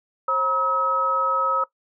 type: tone cluster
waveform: sine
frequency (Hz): 535 / 955 / 1282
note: C5 / A#5 / E6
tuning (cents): +38 / +42 / -49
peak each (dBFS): -27 / -27 / -20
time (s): 0.28-1.64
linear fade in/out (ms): 5
effects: noise-tail reverb RT60 0.1 s tail -18 dB re dry